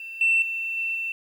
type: tone with level steps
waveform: sine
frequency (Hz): 2688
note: E7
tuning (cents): +33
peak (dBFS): -34 / -16 / -26 / -24 / -26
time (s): 0-1.12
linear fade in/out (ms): 2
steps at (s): 0.21 / 0.42 / 0.77 / 0.95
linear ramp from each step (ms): 2
effects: tanh soft clip ceiling -13 dBFS + 9-bit